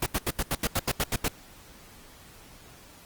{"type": "noise bursts", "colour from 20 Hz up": "pink", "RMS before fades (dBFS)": -26, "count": 11, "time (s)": [0.02, 1.283], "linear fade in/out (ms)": 5, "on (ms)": 43, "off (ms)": 79, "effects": ["pink hiss -51 dBFS RMS until 3.05 s", "Opus 24 kbps"]}